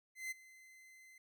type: tone with ADSR envelope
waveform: 45% pulse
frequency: 2059 Hz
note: C7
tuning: 28 cents flat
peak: -38 dBFS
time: 0.15-1.18 s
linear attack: 160 ms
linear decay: 19 ms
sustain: -20 dB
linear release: 3 ms
effects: none